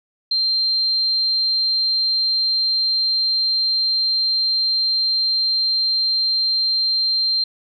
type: tone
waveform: sine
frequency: 4160 Hz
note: C8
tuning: 11 cents flat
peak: -16 dBFS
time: 0.31-7.44 s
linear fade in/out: 5 ms
effects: none